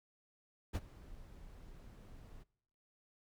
brown noise with ADSR envelope, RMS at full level -32 dBFS, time 0.73-2.44 s, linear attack 24 ms, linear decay 40 ms, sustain -22 dB, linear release 20 ms, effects noise-tail reverb RT60 0.7 s tail -23 dB re dry

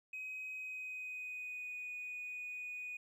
triangle tone with pitch glide, 2527 to 2476 Hz, D#7 to D#7, +26 to -9 cents, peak -39 dBFS, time 0.13-2.97 s, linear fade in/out 5 ms, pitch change -35 cents, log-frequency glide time 0.53-1.81 s, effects tanh soft clip ceiling -38 dBFS

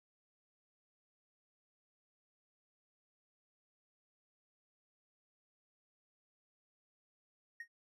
triangle tone with exponential decay, 1864.7 Hz, A#6, in tune, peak -37 dBFS, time 7.6-7.68 s, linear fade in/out 5 ms, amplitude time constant 17 ms, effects tanh soft clip ceiling -38 dBFS + resampled to 32000 Hz

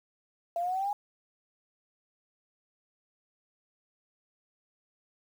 sine exponential sweep, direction up, 676 to 830.6 Hz, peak -28 dBFS, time 0.56-0.93 s, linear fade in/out 2 ms, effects 9-bit

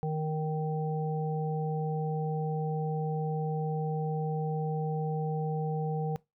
harmonic tone, 155.56 Hz, D#3, in tune, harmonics 1 / 3 / 5, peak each -30 / -35 / -37 dBFS, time 0.03-6.16 s, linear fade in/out 0 ms, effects noise-tail reverb RT60 0.2 s tail -21 dB re dry

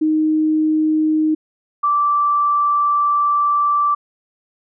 sine tone pair in turn, 311.1 / 1167.5 Hz, D#4 / D6, 0 / -11 cents, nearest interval octave + major seventh, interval 2289 cents, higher second, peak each -13 dBFS, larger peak neither, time 0.01-1.35 / 1.83-3.95 s, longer second, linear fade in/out 10 ms, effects none

